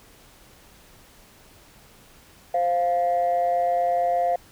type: tone pair together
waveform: sine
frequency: 523.3 / 698.5 Hz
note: C5 / F5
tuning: 0 / 0 cents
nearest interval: perfect fourth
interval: 500 cents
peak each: -24 / -19 dBFS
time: 2.54-4.36 s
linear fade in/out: 5 ms
effects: tanh soft clip ceiling -15 dBFS + pink hiss -52 dBFS RMS until 4.51 s